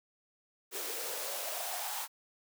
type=noise with high-pass filter sweep; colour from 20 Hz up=white; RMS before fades=-38 dBFS; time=0.71-2.08 s; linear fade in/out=50 ms; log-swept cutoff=380 to 900 Hz; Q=4.9; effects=none